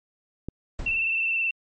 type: click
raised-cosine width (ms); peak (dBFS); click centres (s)
3; -19; 0.486
type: noise with exponential decay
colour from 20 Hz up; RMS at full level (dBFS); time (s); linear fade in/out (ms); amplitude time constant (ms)
brown; -28; 0.79-1.17; 2; 81
type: tone with vibrato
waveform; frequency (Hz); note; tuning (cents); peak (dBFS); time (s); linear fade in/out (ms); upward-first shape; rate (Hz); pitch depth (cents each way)
sine; 2680; E7; +28; -22; 0.86-1.51; 5; square; 19; 27
effects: MP3 32 kbps